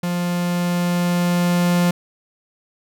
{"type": "tone with level ramp", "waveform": "45% pulse", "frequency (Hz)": 175.5, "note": "F3", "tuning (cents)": 9, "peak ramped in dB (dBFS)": [-20, -14], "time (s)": [0.03, 1.91], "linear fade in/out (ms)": 5, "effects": []}